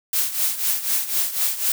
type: noise with tremolo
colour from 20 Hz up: blue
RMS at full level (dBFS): -19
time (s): 0.13-1.72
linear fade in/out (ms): 2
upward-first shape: triangle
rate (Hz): 4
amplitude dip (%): 80
effects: none